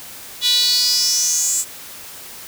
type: tone with high-pass filter sweep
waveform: sawtooth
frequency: 490.8 Hz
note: B4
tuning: 11 cents flat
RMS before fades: -17 dBFS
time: 0.41-1.65 s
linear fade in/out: 50 ms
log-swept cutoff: 3600 to 7700 Hz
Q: 7.3
effects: white hiss -36 dBFS RMS until 2.47 s